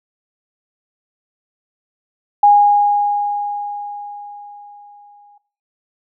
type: tone with exponential decay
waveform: sine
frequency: 821 Hz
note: G#5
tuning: 20 cents flat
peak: -5 dBFS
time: 2.43-5.38 s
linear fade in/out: 5 ms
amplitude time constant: 640 ms
effects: noise-tail reverb RT60 0.4 s tail -18 dB re dry